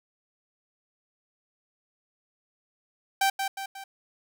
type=tone with echo; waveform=sawtooth; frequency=780 Hz; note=G5; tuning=9 cents flat; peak=-17 dBFS; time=3.21-3.3 s; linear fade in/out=5 ms; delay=180 ms; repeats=3; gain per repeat=-6 dB; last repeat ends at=3.84 s; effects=none